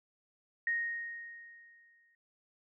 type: tone with exponential decay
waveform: sine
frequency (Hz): 1864.7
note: A#6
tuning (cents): 0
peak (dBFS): -28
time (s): 0.67-2.15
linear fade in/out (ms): 2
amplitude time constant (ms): 320
effects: none